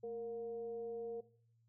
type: tone with frequency modulation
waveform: sine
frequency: 463.9 Hz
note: A#4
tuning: 8 cents flat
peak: -40 dBFS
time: 0.03-1.21 s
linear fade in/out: 10 ms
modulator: 247 Hz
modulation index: 0.32
effects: noise-tail reverb RT60 0.5 s tail -17 dB re dry + added 115 Hz sine -70 dBFS peak until 1.68 s